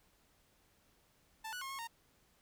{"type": "tone with pitch steps", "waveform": "sawtooth", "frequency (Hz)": [883, 1475, 1076, 1089, 924], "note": ["A5", "F#6", "C6", "C#6", "A#5"], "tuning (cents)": [6, -6, 48, -31, -16], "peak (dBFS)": -38, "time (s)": [1.44, 1.875], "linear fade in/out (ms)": 10, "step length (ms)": 87, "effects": ["pink hiss -71 dBFS RMS until 2.41 s"]}